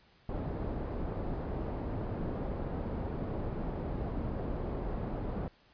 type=low-pass noise; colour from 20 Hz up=pink; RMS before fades=-36 dBFS; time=0.29-5.48 s; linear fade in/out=2 ms; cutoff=660 Hz; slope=12 dB/octave; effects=pink hiss -64 dBFS RMS until 5.73 s + resampled to 11025 Hz